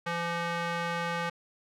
square tone with band-pass filter, 170.5 Hz, F3, 41 cents flat, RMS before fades -32 dBFS, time 0.06-1.3 s, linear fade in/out 10 ms, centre 1500 Hz, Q 0.89, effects none

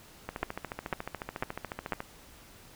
two click trains, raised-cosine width 0.5 ms, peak -20 / -14 dBFS, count 25 / 4, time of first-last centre 0.29-2.004 / 0.43-1.923 s, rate 14 / 2.01 Hz, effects pink hiss -54 dBFS RMS until 2.75 s

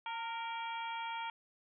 harmonic tone with a mistuned harmonic, 466.2 Hz, A#4, in tune, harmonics 2 / 3 / 4 / 5 / 6 / 7, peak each -39 / -47 / -53 / -46 / -54 / -49 dBFS, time 0.06-1.3 s, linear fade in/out 2 ms, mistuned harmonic 2, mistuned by -35 cents, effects none

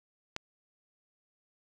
click, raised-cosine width 0.2 ms, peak -17 dBFS, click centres 0.364 s, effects none

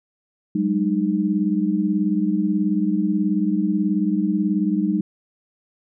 sine tone cluster, 189.2 / 207.6 / 307.4 Hz, F#3 / G#3 / D#4, +39 / 0 / -21 cents, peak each -22 dBFS, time 0.55-5.01 s, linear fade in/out 5 ms, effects none

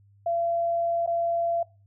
sine tone with dropouts, 680 Hz, F5, 46 cents flat, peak -23 dBFS, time 0.26-1.63 s, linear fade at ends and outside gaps 5 ms, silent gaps 1.063-1.074 s, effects noise-tail reverb RT60 0.3 s tail -22 dB re dry + added 100 Hz sine -55 dBFS peak until 1.86 s

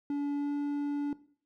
triangle tone with pitch glide, 286.5 to 288.3 Hz, D4 to D4, -43 to -32 cents, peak -27 dBFS, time 0.1-1.13 s, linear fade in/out 2 ms, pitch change +11 cents, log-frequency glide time 0.35-0.51 s, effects noise-tail reverb RT60 0.5 s tail -17 dB re dry

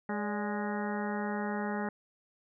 harmonic tone with a mistuned harmonic, 207.7 Hz, G#3, in tune, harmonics 1 / 2 / 3 / 4 / 5 / 6 / 7 / 8 / 9, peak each -34 / -39 / -42 / -39 / -46 / -46 / -44 / -47 / -44 dBFS, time 0.09-1.89 s, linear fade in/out 2 ms, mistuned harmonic 3, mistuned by -97 cents, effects none

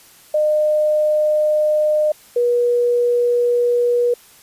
sine tone pair in turn, 608 / 482.6 Hz, D#5 / B4, -40 / -40 cents, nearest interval major third, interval 400 cents, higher first, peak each -13 dBFS, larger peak neither, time 0.34-2.12 / 2.36-4.14 s, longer neither, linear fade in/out 5 ms, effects white hiss -47 dBFS RMS until 4.42 s + resampled to 32000 Hz

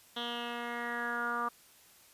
10% pulse tone with low-pass filter sweep, 238.2 Hz, A#3, 38 cents sharp, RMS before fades -36 dBFS, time 0.16-1.49 s, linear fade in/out 10 ms, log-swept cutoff 3400 to 1200 Hz, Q 6.3, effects white hiss -60 dBFS RMS until 2.13 s + resampled to 32000 Hz

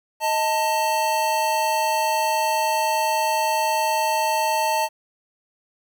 square tone pair together, 628.6 / 890 Hz, D#5 / A5, +18 / +20 cents, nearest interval tritone, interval 602 cents, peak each -26 / -21 dBFS, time 0.2-4.89 s, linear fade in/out 50 ms, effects 9-bit

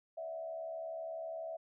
sine tone with frequency modulation, 654 Hz, E5, 14 cents flat, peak -39 dBFS, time 0.17-1.57 s, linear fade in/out 10 ms, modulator 72.1 Hz, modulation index 0.57, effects none

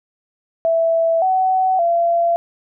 sine tone with pitch steps, 660 / 752 / 682 Hz, E5 / F#5 / F5, +2 / +28 / -41 cents, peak -13 dBFS, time 0.65-2.36 s, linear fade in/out 0 ms, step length 570 ms, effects none

